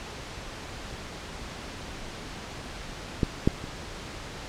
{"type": "clicks", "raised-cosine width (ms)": 3, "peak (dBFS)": [-9, -6, -23], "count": 3, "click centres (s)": [3.232, 3.475, 3.641], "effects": ["pink hiss -39 dBFS RMS until 4.48 s", "low-pass 6000 Hz 12 dB/octave"]}